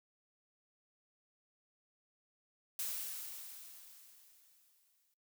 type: noise with exponential decay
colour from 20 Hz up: blue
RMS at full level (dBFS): -38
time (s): 2.79-5.14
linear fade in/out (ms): 2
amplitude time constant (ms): 510
effects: noise-tail reverb RT60 0.2 s tail -22 dB re dry